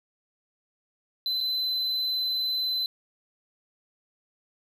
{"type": "tone with dropouts", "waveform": "triangle", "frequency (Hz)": 4039, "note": "B7", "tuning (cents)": 38, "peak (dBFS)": -24, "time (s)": [1.26, 2.86], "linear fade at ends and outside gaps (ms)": 1, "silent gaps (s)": [1.405, 1.41], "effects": []}